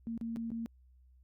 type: tone with dropouts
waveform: sine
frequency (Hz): 229.3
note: A#3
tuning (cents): -28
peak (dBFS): -35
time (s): 0.07-0.66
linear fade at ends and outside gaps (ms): 0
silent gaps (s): 0.177-0.212 / 0.361-0.369 / 0.504-0.517
effects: added 63 Hz sine -59 dBFS peak until 1.23 s + Opus 48 kbps